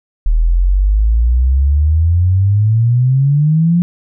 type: exponential sweep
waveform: sine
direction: up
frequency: 38.2 to 176.9 Hz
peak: -8 dBFS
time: 0.26-3.82 s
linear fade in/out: 0 ms
effects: none